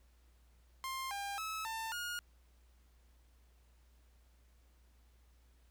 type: tone with pitch steps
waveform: sawtooth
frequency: 1057 / 801 / 1296 / 895 / 1432 Hz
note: C6 / G5 / E6 / A5 / F6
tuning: +17 / +37 / -30 / +29 / +43 cents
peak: -35 dBFS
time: 0.84-2.19 s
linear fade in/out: 0 ms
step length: 270 ms
effects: added 60 Hz sine -63 dBFS peak until 5.7 s + pink hiss -74 dBFS RMS until 5.7 s